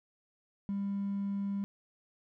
triangle tone with hard clipping, 199.1 Hz, G3, 27 cents sharp, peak -32 dBFS, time 0.69-1.64 s, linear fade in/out 0 ms, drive 4 dB, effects none

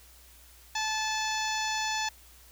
harmonic tone with a mistuned harmonic, 870 Hz, A5, 20 cents flat, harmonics 1 / 2 / 3 / 4 / 5 / 6 / 7 / 8, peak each -32 / -35 / -37 / -38 / -39 / -40 / -40 / -41 dBFS, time 0.75-2.09 s, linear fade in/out 5 ms, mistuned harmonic 7, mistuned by -16 cents, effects added 60 Hz sine -56 dBFS peak until 2.51 s + white hiss -56 dBFS RMS until 2.51 s

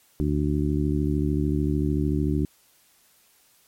harmonic tone, 73.42 Hz, D2, in tune, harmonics 1 / 2 / 3 / 4 / 5, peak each -26 / -26 / -30 / -26 / -31 dBFS, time 0.2-2.45 s, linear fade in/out 0 ms, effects white hiss -60 dBFS RMS until 3.67 s + MP3 64 kbps

